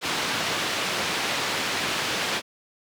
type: band-pass noise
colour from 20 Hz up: white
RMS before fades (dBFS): -27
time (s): 0.01-2.42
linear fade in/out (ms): 50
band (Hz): 120 to 3600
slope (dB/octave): 12
effects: none